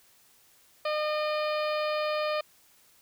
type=harmonic tone; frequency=608 Hz; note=D#5; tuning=40 cents flat; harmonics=1 / 2 / 3 / 4 / 5 / 6 / 7 / 8; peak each=-28 / -33 / -41 / -38 / -43 / -46 / -44 / -45 dBFS; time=0.85-2.41 s; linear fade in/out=5 ms; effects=white hiss -61 dBFS RMS until 3.01 s